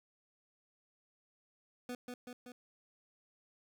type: tone with echo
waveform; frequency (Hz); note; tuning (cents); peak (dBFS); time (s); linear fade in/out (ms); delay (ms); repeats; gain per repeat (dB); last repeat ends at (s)
25% pulse; 246.9; B3; 0; -36; 1.89-1.95; 2; 190; 3; -3; 2.52
effects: none